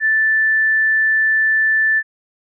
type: tone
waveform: sine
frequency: 1760 Hz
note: A6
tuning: in tune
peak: -12 dBFS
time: 0-2.03 s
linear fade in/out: 50 ms
effects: none